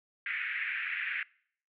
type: band-pass noise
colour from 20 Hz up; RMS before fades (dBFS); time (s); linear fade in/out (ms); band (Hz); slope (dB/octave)
white; -35; 0.26-1.23; 2; 1600 to 2400; 48
effects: noise-tail reverb RT60 0.6 s tail -24 dB re dry